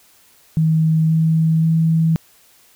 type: tone with pitch steps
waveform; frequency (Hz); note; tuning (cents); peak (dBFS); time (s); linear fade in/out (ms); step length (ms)
sine; 159.3 / 160.78 / 162.27; D#3 / E3 / E3; +41 / -43 / -27; -12; 0.57-2.16; 0; 530
effects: white hiss -52 dBFS RMS until 2.75 s